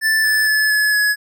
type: tone with pitch steps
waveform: square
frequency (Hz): 1761 / 1742.8 / 1724.8 / 1706.9 / 1689.3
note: A6 / A6 / A6 / G#6 / G#6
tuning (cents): +1 / -17 / -35 / +47 / +29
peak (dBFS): -14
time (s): 0.01-1.16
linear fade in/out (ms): 50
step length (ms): 230
effects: none